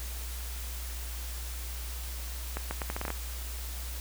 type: accelerating click train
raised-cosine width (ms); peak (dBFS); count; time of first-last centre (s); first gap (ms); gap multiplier
0.5; -18; 9; 2.57-3.103; 140; 0.77
effects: added 60 Hz sine -36 dBFS peak until 4 s + white hiss -43 dBFS RMS until 4 s